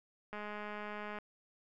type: click train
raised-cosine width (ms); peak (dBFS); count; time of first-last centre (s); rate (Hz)
0.5; -29; 180; 0.33-1.186; 209
effects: none